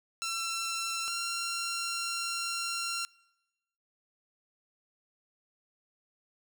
10% pulse tone pair in turn, 1348 / 1372.4 Hz, E6 / F6, +38 / -31 cents, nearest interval unison, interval 31 cents, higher second, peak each -24 dBFS, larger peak neither, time 0.22-1.08 / 1.08-3.05 s, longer second, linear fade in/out 0 ms, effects noise-tail reverb RT60 1.0 s tail -25 dB re dry

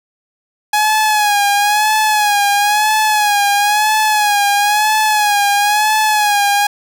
sawtooth tone with vibrato, 836 Hz, G#5, 11 cents sharp, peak -7 dBFS, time 0.73-6.67 s, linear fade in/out 5 ms, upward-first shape sine, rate 1 Hz, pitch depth 58 cents each way, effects none

